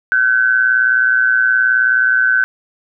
sine tone with amplitude modulation, 1524 Hz, G6, 49 cents flat, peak -7 dBFS, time 0.12-2.44 s, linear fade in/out 0 ms, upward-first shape sine, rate 119 Hz, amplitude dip 65%, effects none

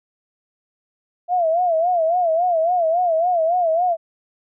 sine tone with vibrato, 682 Hz, F5, 41 cents flat, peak -15 dBFS, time 1.28-3.97 s, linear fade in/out 50 ms, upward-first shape sine, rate 3.6 Hz, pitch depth 120 cents each way, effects none

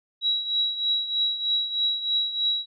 sine tone with tremolo, 3879 Hz, B7, 32 cents flat, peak -19 dBFS, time 0.21-2.66 s, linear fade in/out 50 ms, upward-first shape triangle, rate 3.2 Hz, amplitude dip 75%, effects none

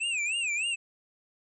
square tone with vibrato, 2569 Hz, E7, 45 cents flat, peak -28 dBFS, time 0-0.76 s, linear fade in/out 20 ms, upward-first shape sine, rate 3.3 Hz, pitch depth 170 cents each way, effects resampled to 24000 Hz

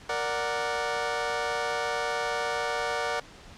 20% pulse chord, Bb augmented, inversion none, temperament equal, 466.2 / 587.3 / 740 Hz, Bb4 / D5 / F#5, 0 / 0 / 0 cents, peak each -27 dBFS, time 0.09-3.2 s, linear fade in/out 5 ms, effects pink hiss -49 dBFS RMS until 3.57 s + low-pass 6000 Hz 12 dB/octave

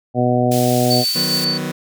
harmonic tone, 123.47 Hz, B2, in tune, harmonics 1 / 2 / 3 / 4 / 5 / 6, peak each -19 / -18 / -23 / -23 / -20 / -21 dBFS, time 0.14-1.05 s, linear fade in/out 50 ms
pink high-pass noise, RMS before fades -27 dBFS, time 0.51-1.45 s, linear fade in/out 10 ms, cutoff 3900 Hz, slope 12 dB/octave
sine tone with tremolo, 4522 Hz, C#8, 34 cents sharp, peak -15 dBFS, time 0.9-1.58 s, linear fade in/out 10 ms, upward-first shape triangle, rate 7.3 Hz, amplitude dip 50%
sawtooth chord, B major, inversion first, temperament just, 154.34 / 185.21 / 246.9 Hz, D#3 / F#3 / B3, -14 / +2 / 0 cents, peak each -22 dBFS, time 1.15-1.72 s, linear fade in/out 10 ms
effects none

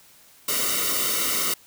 white noise with comb filter, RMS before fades -24 dBFS, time 0.48-1.54 s, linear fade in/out 5 ms, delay 1.2 ms, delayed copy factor -1, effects white hiss -53 dBFS RMS until 1.66 s

